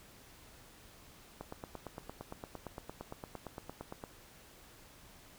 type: click train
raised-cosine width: 1 ms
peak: -28 dBFS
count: 24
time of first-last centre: 1.41-4.039 s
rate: 8.75 Hz
effects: pink hiss -58 dBFS RMS until 5.38 s